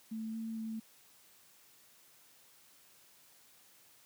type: tone with pitch steps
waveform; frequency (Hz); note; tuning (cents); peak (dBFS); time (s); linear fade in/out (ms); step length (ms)
sine; 221.2 / 224.2 / 221.8; A3 / A3 / A3; +9 / +33 / +14; -37; 0.11-0.8; 10; 230
effects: white hiss -63 dBFS RMS until 4.05 s + high-pass 80 Hz 12 dB/octave